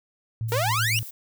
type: tone with tremolo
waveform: sine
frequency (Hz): 113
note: A2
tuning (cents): +47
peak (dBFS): -24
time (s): 0.41-1.03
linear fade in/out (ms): 0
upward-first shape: triangle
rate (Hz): 7.8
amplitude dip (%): 40
type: noise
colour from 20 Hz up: violet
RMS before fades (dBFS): -39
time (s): 0.48-1.11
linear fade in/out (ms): 10
type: exponential sweep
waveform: sawtooth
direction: up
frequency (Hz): 448.4 to 2965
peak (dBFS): -19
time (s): 0.52-0.99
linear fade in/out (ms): 0
effects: none